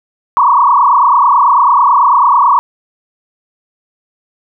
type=tone with frequency modulation; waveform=sine; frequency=1046.5 Hz; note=C6; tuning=in tune; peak=-5 dBFS; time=0.37-2.59 s; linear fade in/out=0 ms; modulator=29.1 Hz; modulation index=4; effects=none